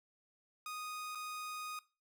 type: tone with dropouts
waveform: sawtooth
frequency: 1242 Hz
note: D#6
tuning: 3 cents flat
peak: -38 dBFS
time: 0.66-1.79 s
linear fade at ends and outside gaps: 2 ms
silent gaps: 1.15-1.154 s
effects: noise-tail reverb RT60 0.3 s tail -19 dB re dry